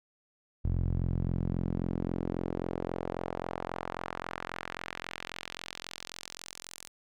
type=tone with band-pass filter sweep; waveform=sawtooth; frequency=43.72 Hz; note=F1; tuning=3 cents sharp; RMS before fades=-35 dBFS; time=0.64-6.88 s; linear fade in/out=10 ms; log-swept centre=92 to 8400 Hz; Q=1.1; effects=none